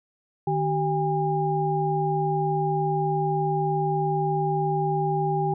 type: tone cluster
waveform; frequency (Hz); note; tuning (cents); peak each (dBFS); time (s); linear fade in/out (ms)
sine; 153.3 / 384.5 / 810; D#3 / G4 / G#5; -25 / -33 / -43; -26 / -27 / -25; 0.47-5.54; 5
effects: none